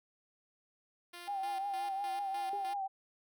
5% pulse tone with tremolo, 349.2 Hz, F4, in tune, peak -35 dBFS, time 1.13-2.74 s, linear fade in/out 10 ms, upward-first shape square, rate 3.3 Hz, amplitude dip 70%
sine tone with vibrato, 790 Hz, G5, 13 cents sharp, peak -34 dBFS, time 1.27-2.88 s, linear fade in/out 20 ms, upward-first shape triangle, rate 5.6 Hz, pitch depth 61 cents each way
sine tone with exponential decay, 400.3 Hz, G4, 36 cents sharp, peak -40 dBFS, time 2.53-2.74 s, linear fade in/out 2 ms, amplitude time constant 44 ms
effects none

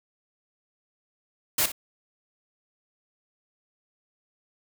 white noise with echo, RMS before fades -23 dBFS, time 1.58-1.66 s, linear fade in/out 5 ms, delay 59 ms, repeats 1, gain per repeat -12 dB, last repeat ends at 1.719 s, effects none

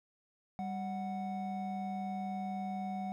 triangle tone pair together, 196 / 740 Hz, G3 / F#5, 0 / 0 cents, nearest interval octave + major seventh, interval 2300 cents, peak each -36 / -37 dBFS, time 0.59-3.12 s, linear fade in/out 0 ms, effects none

